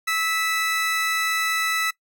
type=tone pair together; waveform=30% pulse; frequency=1300.7 / 1975.5 Hz; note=E6 / B6; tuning=-24 / 0 cents; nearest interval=perfect fifth; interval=724 cents; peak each=-22 / -21 dBFS; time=0.07-1.91 s; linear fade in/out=10 ms; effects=noise-tail reverb RT60 0.1 s tail -21 dB re dry